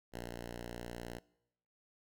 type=tone with ADSR envelope; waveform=5% pulse; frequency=59.2 Hz; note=A#1; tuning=27 cents sharp; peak=-30 dBFS; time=0.12-1.19 s; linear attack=38 ms; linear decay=170 ms; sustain=-2 dB; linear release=8 ms; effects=noise-tail reverb RT60 0.8 s tail -22 dB re dry